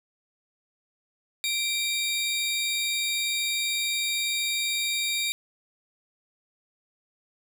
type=tone pair together; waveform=sawtooth; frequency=2349 / 3729 Hz; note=D7 / A#7; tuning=0 / 0 cents; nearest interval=minor sixth; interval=800 cents; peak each=-25 dBFS; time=1.44-5.32 s; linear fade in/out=0 ms; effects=none